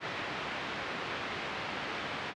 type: low-pass noise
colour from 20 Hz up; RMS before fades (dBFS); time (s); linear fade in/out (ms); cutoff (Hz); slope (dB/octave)
white; -37; 0-2.34; 50; 2600; 12
effects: high-pass 100 Hz 12 dB/octave + low-pass 4000 Hz 12 dB/octave